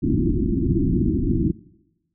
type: low-pass noise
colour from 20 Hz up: white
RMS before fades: -20 dBFS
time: 0.02-1.52 s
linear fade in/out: 20 ms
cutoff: 350 Hz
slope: 96 dB/octave
effects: noise-tail reverb RT60 1.0 s tail -22 dB re dry